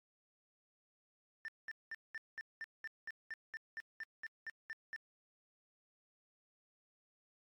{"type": "tone bursts", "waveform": "sine", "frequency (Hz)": 1787, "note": "A6", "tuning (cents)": 26, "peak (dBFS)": -39, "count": 16, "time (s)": [1.45, 4.962], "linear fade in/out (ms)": 0, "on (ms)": 32, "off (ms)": 200, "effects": ["tanh soft clip ceiling -41 dBFS", "AAC 64 kbps"]}